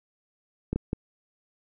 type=clicks; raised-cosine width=3 ms; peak=-14 dBFS; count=3; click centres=0.73 / 0.76 / 0.931 s; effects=none